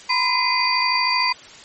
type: tone cluster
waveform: sine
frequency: 967 / 1020 / 2043 / 2456 / 4652 Hz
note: B5 / C6 / C7 / D#7 / D8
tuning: -37 / -44 / -42 / -23 / -17 cents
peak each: -25 / -22 / -24 / -26 / -21 dBFS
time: 0.09-1.33 s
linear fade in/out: 10 ms
effects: white hiss -42 dBFS RMS until 1.64 s + MP3 32 kbps